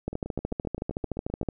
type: two click trains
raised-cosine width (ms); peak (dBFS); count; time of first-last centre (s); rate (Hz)
2; -15 / -22; 20 / 11; 0.08-1.487 / 0.13-1.43; 13.5 / 7.69
effects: none